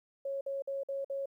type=tone bursts; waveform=sine; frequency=550 Hz; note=C#5; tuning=14 cents flat; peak=-33 dBFS; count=5; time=0.25-1.258 s; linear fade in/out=5 ms; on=160 ms; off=52 ms; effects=12-bit